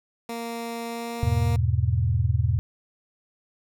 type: tone with pitch glide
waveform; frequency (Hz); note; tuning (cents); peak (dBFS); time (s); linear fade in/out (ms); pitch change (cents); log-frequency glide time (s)
15% pulse; 232.5 to 234.7; A#3 to A#3; -4 to +12; -24; 0.29-1.56; 2; +16; 0.85-1.25
type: chord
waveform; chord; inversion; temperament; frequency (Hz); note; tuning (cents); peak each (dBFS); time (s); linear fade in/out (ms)
sine; E major; none; equal; 82.41 / 103.83 / 123.47; E2 / G#2 / B2; 0 / 0 / 0; -24; 1.23-2.59; 0
effects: none